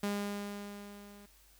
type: tone with level ramp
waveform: sawtooth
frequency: 203.4 Hz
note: G#3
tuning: 36 cents flat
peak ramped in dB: -27 to -49 dBFS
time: 0.03-1.26 s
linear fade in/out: 5 ms
effects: added 50 Hz sine -64 dBFS peak until 1.59 s + white hiss -64 dBFS RMS until 1.59 s